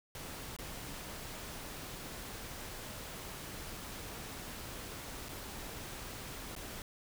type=noise with dropouts; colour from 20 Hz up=pink; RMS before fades=-45 dBFS; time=0.15-6.82 s; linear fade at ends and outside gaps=1 ms; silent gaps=0.565-0.587 / 5.286-5.291 / 6.552-6.563 s; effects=none